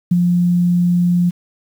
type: tone with ADSR envelope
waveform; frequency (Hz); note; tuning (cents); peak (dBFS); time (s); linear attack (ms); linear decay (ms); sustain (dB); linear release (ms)
sine; 175.9; F3; +13; -8; 0.11-1.31; 8; 26; -3; 22
effects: 7-bit